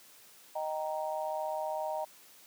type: chord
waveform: sine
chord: Eb major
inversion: none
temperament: just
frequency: 622.3 / 777.8 / 933.4 Hz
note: Eb5 / G5 / Bb5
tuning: 0 / -14 / +2 cents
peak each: -35 / -38 / -38 dBFS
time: 0.55-2.05 s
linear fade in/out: 10 ms
effects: white hiss -57 dBFS RMS until 2.46 s + high-pass 150 Hz 12 dB/octave